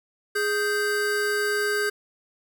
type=tone pair together; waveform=square; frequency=415.3 / 1568 Hz; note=G#4 / G6; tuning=0 / 0 cents; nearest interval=octave + major seventh; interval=2300 cents; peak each=-26 dBFS; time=0.35-1.9 s; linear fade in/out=10 ms; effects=none